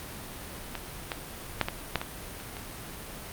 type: clicks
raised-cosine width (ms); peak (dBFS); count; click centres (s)
0.3; -17 / -14 / -7 / -13 / -9 / -17 / -26 / -23; 8; 0.753 / 1.118 / 1.613 / 1.685 / 1.957 / 2.015 / 2.401 / 2.568
effects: pink hiss -41 dBFS RMS until 3.32 s + Opus 48 kbps